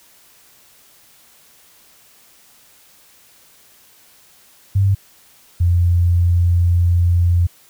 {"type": "tone pair in turn", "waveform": "sine", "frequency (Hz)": [98, 87.11], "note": ["G2", "F2"], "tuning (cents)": [0, -4], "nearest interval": "major second", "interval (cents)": 204, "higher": "first", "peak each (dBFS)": -11, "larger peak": "neither", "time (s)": [[4.75, 4.95], [5.6, 7.47]], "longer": "second", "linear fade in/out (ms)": 10, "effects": ["white hiss -50 dBFS RMS until 7.69 s"]}